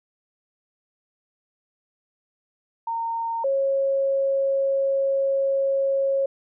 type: tone pair in turn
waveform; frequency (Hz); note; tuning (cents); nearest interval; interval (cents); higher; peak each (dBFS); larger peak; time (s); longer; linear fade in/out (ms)
sine; 918 / 545.8; A#5 / C#5; -27 / -27; major sixth; 900; first; -24 / -19; second; 2.87-3.44 / 3.44-6.26; second; 5
effects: none